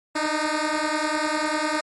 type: beating tone pair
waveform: 10% pulse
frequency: 301.9 / 311.9 Hz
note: D4 / D#4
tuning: +48 / +4 cents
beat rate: 10 Hz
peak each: -17 dBFS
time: 0.15-1.81 s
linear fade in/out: 10 ms
effects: low-pass 10000 Hz 12 dB/octave + MP3 48 kbps